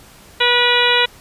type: harmonic tone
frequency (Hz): 485.7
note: B4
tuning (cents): -29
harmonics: 1 / 2 / 3 / 4 / 5 / 6 / 7 / 8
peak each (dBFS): -20 / -20 / -20 / -20 / -20 / -20 / -20 / -20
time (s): 0.4-1.06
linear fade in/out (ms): 10
effects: pink hiss -44 dBFS RMS until 1.2 s + resampled to 32000 Hz